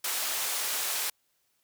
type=band-pass noise; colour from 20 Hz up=white; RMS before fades=-31 dBFS; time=0.04-1.1 s; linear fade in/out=5 ms; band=520 to 16000 Hz; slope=12 dB/octave; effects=white hiss -73 dBFS RMS until 1.63 s